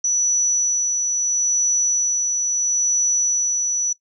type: tone with tremolo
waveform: sine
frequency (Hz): 5920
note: F#8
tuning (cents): 0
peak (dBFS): -15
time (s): 0.04-3.93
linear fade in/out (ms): 5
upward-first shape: sine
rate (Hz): 0.75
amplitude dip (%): 30
effects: noise-tail reverb RT60 0.1 s tail -19 dB re dry